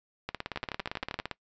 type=two click trains; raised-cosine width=0.3 ms; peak=-17 / -17 dBFS; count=19 / 9; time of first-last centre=0.29-1.313 / 0.56-1.19 s; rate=17.6 / 12.7 Hz; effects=noise-tail reverb RT60 0.1 s tail -21 dB re dry + resampled to 16000 Hz